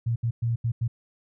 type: tone bursts at uneven times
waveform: sine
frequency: 116.6 Hz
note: A#2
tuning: 1 cent sharp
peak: -22 dBFS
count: 5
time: 0.06-0.16 / 0.23-0.31 / 0.42-0.56 / 0.64-0.72 / 0.81-0.88 s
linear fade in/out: 10 ms
effects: none

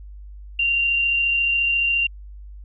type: tone with amplitude modulation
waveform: sine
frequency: 2772 Hz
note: F7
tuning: 14 cents flat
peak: -16 dBFS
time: 0.59-2.07 s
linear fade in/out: 5 ms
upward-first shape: sine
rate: 34.3 Hz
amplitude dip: 25%
effects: added 50 Hz sine -36 dBFS peak until 2.64 s

